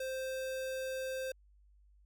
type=tone; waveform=square; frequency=523.3 Hz; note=C5; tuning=in tune; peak=-37 dBFS; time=0-1.32 s; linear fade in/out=5 ms; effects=added 50 Hz sine -61 dBFS peak until 2.05 s